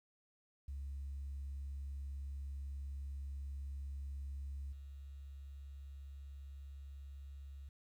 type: tone with level steps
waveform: sine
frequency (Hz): 69.3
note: C#2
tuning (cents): 0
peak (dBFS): -40 / -47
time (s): 0.68-7.69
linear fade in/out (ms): 5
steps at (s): 4.72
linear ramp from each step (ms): 10
effects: tanh soft clip ceiling -38 dBFS + 12-bit